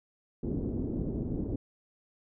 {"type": "low-pass noise", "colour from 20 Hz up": "white", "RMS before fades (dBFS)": -33, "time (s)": [0.43, 1.56], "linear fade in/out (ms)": 5, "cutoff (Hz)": 340, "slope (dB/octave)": 24, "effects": []}